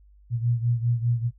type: beating tone pair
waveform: sine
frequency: 117.6 / 122.6 Hz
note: A#2 / B2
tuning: +16 / -12 cents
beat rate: 5 Hz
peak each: -23 / -27 dBFS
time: 0.3-1.31 s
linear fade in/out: 50 ms
effects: noise-tail reverb RT60 0.1 s tail -18 dB re dry + added 50 Hz sine -51 dBFS peak until 1.38 s